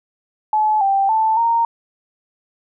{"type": "tone with pitch steps", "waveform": "sine", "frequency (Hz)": [858, 785, 881, 926], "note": ["A5", "G5", "A5", "A#5"], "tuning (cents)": [-44, 2, 2, -12], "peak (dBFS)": -13, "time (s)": [0.53, 1.65], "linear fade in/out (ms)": 2, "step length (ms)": 280, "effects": []}